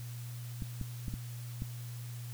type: clicks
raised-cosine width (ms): 5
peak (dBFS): -24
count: 5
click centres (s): 0.622 / 0.813 / 1.082 / 1.139 / 1.621
effects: added 120 Hz sine -40 dBFS peak until 2.33 s + white hiss -53 dBFS RMS until 2.33 s